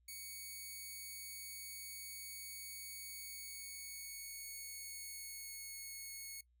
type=tone with pitch glide; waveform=5% pulse; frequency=2235 to 2197 Hz; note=C#7 to C#7; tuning=+14 to -16 cents; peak=-37 dBFS; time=0.08-6.41 s; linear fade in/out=5 ms; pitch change=-30 cents; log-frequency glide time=3.04-5.88 s; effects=noise-tail reverb RT60 0.1 s tail -19 dB re dry + added 60 Hz sine -70 dBFS peak until 6.6 s